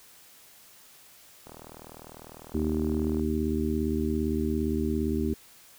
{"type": "click train", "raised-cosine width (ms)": 1, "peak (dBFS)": -30, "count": 70, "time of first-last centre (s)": [1.47, 3.195], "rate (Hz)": 40}
{"type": "harmonic tone", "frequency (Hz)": 77.5, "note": "D#2", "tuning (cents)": -6, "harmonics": [1, 2, 3, 4, 5], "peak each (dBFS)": [-31, -39, -29, -31, -32], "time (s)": [2.54, 5.34], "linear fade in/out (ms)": 5}
{"effects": ["white hiss -54 dBFS RMS until 5.78 s"]}